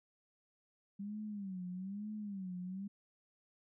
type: tone with vibrato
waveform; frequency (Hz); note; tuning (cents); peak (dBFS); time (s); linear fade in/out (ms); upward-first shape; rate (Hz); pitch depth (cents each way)
sine; 196; G3; 0; -40; 0.99-2.88; 10; sine; 1.1; 150
effects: none